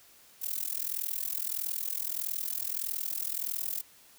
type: noise with amplitude modulation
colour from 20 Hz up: violet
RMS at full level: -30 dBFS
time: 0.41-3.82 s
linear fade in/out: 20 ms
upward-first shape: sine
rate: 41.6 Hz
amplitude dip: 95%
effects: white hiss -58 dBFS RMS until 4.18 s